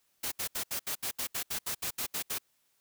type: noise bursts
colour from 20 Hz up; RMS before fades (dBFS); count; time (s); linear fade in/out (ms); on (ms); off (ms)
white; -34; 14; 0.23-2.385; 10; 88; 71
effects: white hiss -73 dBFS RMS until 2.8 s